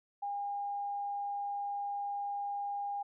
sine tone, 809 Hz, G#5, 46 cents flat, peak -34 dBFS, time 0.22-3.03 s, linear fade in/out 10 ms, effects none

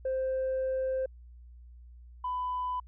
sine tone pair in turn, 523.3 / 999 Hz, C5 / B5, 0 / +20 cents, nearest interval major seventh, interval 1120 cents, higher second, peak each -26 / -29 dBFS, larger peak first, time 0.05-1.06 / 2.24-2.8 s, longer first, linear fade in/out 5 ms, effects tanh soft clip ceiling -26 dBFS + added 60 Hz sine -48 dBFS peak until 2.87 s

